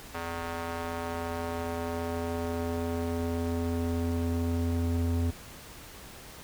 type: tone with band-pass filter sweep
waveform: square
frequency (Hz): 84.1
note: E2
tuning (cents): +35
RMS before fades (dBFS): -31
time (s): 0.14-5.31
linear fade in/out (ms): 10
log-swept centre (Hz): 1200 to 170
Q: 0.83
effects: pink hiss -47 dBFS RMS until 6.43 s